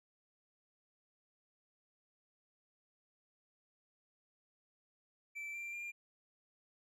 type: tone with pitch steps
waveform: triangle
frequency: 2328 / 2362 / 2396 Hz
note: D7 / D7 / D7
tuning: -16 / +9 / +34 cents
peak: -40 dBFS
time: 5.35-5.92 s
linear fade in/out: 20 ms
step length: 190 ms
effects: none